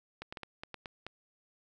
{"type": "clicks", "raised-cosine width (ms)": 0.3, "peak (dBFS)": -25, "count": 8, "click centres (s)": [0.22, 0.325, 0.372, 0.433, 0.635, 0.743, 0.858, 1.066], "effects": []}